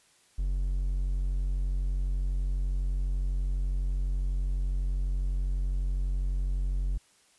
triangle tone, 46.01 Hz, F#1, 9 cents flat, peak -24 dBFS, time 0.38-6.98 s, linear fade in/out 10 ms, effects white hiss -63 dBFS RMS until 7.38 s + resampled to 24000 Hz

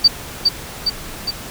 sine tone with echo, 4623 Hz, D8, 28 cents flat, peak -5 dBFS, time 0.04-0.08 s, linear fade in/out 10 ms, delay 410 ms, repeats 3, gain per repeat -4 dB, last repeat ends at 1.31 s, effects pink hiss -32 dBFS RMS until 1.5 s

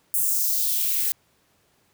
violet noise with high-pass filter sweep, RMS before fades -23 dBFS, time 0.14-1.12 s, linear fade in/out 0 ms, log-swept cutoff 9400 to 1600 Hz, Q 1.8, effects pink hiss -64 dBFS RMS until 1.93 s + high-pass 80 Hz 12 dB/octave

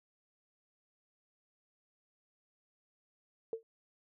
sine tone with exponential decay, 451.9 Hz, A4, 46 cents sharp, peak -30 dBFS, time 3.53-3.63 s, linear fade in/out 1 ms, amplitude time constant 21 ms, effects none

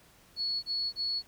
sine tone bursts, 4386 Hz, C#8, 19 cents flat, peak -29 dBFS, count 3, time 0.36-1.226 s, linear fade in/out 50 ms, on 270 ms, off 28 ms, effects pink hiss -60 dBFS RMS until 1.27 s

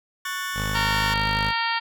sawtooth chord, F# minor, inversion second, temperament just, 1110 / 1480 / 1776 Hz, C#6 / F#6 / A6, +2 / 0 / +16 cents, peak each -28 dBFS, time 0.25-1.14 s, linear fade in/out 5 ms
15% pulse tone, 51.9 Hz, G#1, in tune, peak -20 dBFS, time 0.54-1.53 s, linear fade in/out 50 ms
harmonic tone, 460.3 Hz, A#4, 22 cents flat, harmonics 2 / 3 / 4 / 5 / 6 / 7 / 8 / 9 / 10, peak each -26 / -30 / -28 / -33 / -33 / -32 / -39 / -39 / -33 dBFS, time 0.74-1.8 s, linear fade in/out 20 ms
effects none

